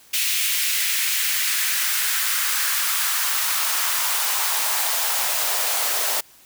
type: noise with high-pass filter sweep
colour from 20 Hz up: white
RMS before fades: -22 dBFS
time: 0.13-6.21 s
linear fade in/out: 10 ms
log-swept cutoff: 2500 to 590 Hz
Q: 1.8
effects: white hiss -51 dBFS RMS until 6.45 s